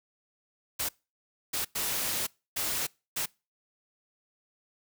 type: noise bursts at uneven times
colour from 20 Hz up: white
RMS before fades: -31 dBFS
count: 5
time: 0.79-0.89 / 1.53-1.65 / 1.75-2.27 / 2.56-2.87 / 3.16-3.26 s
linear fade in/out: 10 ms
effects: noise-tail reverb RT60 0.3 s tail -25 dB re dry